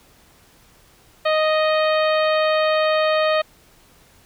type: harmonic tone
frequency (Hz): 622.3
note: D#5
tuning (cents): 0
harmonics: 1 / 2 / 3 / 4 / 5 / 6 / 7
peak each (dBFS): -17 / -23 / -27 / -29 / -31 / -33 / -34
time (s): 1.25-3.42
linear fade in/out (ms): 10
effects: pink hiss -53 dBFS RMS until 4.25 s